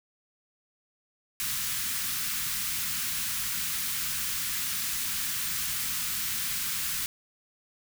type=band-stop noise; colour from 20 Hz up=white; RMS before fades=-31 dBFS; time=1.4-7.06 s; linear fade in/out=0 ms; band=230 to 1200 Hz; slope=24 dB/octave; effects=none